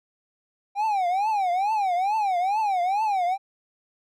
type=tone with vibrato; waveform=triangle; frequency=785 Hz; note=G5; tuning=2 cents sharp; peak=-19 dBFS; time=0.75-3.38 s; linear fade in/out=50 ms; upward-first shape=triangle; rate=2.3 Hz; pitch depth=230 cents each way; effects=none